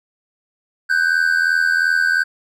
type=tone pair together; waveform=triangle; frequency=1500 / 1582.8 Hz; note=F#6 / G6; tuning=+23 / +16 cents; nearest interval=minor second; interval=93 cents; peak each=-15 dBFS; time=0.89-2.24 s; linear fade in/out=20 ms; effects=none